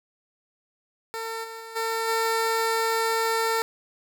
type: tone with level steps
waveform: 15% pulse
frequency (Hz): 451.5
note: A4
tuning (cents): +45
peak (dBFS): -24 / -30 / -32 / -19 / -16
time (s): 1.14-3.62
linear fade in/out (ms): 0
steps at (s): 1.43 / 1.59 / 1.75 / 2.07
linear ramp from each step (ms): 20
effects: none